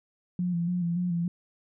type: tone with vibrato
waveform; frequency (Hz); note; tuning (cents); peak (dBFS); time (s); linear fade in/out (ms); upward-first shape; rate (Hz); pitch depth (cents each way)
sine; 174.5; F3; -1; -25; 0.39-1.28; 2; square; 3.5; 40
effects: none